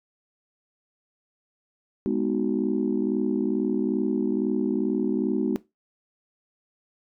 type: chord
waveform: sine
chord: G# minor seventh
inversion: none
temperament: just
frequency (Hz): 207.7 / 249.2 / 311.5 / 373.8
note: G#3 / B3 / D#4 / F#4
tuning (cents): 0 / +16 / +2 / +18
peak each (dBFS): -27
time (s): 2.06-5.56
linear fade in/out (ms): 0
effects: noise-tail reverb RT60 0.2 s tail -18 dB re dry + tanh soft clip ceiling -13 dBFS